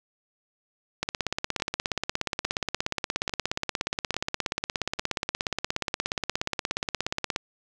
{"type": "two click trains", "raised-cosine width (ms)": 0.2, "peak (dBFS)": [-9, -19], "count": [108, 5], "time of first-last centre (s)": [[1.03, 7.361], [1.6, 4.99]], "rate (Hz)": [16.9, 1.18], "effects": []}